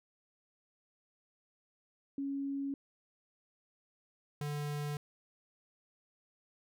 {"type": "tone pair in turn", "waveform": ["sine", "square"], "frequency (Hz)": [277.2, 146.84], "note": ["C#4", "D3"], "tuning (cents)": [0, 0], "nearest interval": "major seventh", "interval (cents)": 1100, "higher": "first", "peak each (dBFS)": [-34, -36], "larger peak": "first", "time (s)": [[2.18, 2.74], [4.41, 4.97]], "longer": "neither", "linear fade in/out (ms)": 2, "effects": []}